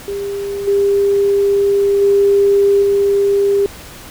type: tone with level steps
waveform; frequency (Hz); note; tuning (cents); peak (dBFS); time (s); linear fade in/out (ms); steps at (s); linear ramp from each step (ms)
sine; 400; G4; +35; -19 / -10 / -8 / -10; 0.08-3.66; 0; 0.67 / 2.01 / 2.82; 10
effects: pink hiss -35 dBFS RMS until 4.1 s